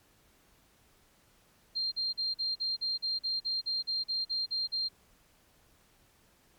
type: tone bursts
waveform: sine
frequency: 4186 Hz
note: C8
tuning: in tune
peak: -29 dBFS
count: 15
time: 1.75-4.888 s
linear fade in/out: 20 ms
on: 170 ms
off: 42 ms
effects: pink hiss -65 dBFS RMS until 6.58 s + MP3 96 kbps